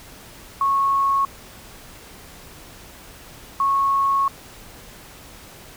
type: tone pair in turn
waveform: sine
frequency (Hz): 1100 / 1100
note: C#6 / C#6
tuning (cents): -14 / -14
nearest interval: unison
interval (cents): 0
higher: neither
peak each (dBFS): -16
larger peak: neither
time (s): 0.61-1.25 / 3.6-4.28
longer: second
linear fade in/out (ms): 2
effects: pink hiss -43 dBFS RMS until 5.76 s